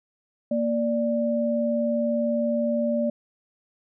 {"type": "tone pair together", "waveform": "sine", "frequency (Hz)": [233.1, 587.3], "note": ["A#3", "D5"], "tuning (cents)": [0, 0], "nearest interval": "octave + major third", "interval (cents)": 1600, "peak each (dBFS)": -24, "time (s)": [0.51, 3.1], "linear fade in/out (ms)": 5, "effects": []}